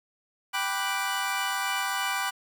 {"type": "chord", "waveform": "25% pulse", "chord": "G major seventh", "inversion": "none", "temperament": "equal", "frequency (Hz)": [784, 987.8, 1174.7, 1480], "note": ["G5", "B5", "D6", "F#6"], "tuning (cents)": [0, 0, 0, 0], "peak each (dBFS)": -29, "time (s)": [0.53, 2.31], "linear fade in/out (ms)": 20, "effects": ["9-bit"]}